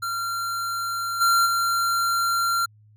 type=tone with level steps; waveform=square; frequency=1375 Hz; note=F6; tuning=27 cents flat; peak=-26 / -17 / -21 dBFS; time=0.02-2.66 s; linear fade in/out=10 ms; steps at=1.2 / 1.45 s; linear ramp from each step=20 ms; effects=added 106 Hz sine -51 dBFS peak until 2.96 s